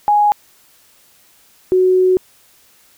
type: tone pair in turn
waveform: sine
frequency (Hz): 830.6 / 370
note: G#5 / F#4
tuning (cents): 0 / 0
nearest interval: octave + major second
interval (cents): 1400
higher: first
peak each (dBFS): -9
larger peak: neither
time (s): 0.08-0.32 / 1.72-2.17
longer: second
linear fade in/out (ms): 0
effects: white hiss -51 dBFS RMS until 2.97 s